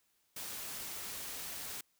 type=noise; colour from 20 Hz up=white; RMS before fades=-43 dBFS; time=0.36-1.81 s; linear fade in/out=5 ms; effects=white hiss -75 dBFS RMS until 1.99 s